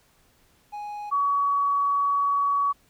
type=tone pair in turn; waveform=triangle / sine; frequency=830.6 / 1130.3 Hz; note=G#5 / C#6; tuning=0 / +33 cents; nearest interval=perfect fourth; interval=533 cents; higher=second; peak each=-30 / -20 dBFS; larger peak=second; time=0.72-1.11 / 1.11-2.73 s; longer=second; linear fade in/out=20 ms; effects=pink hiss -62 dBFS RMS until 2.89 s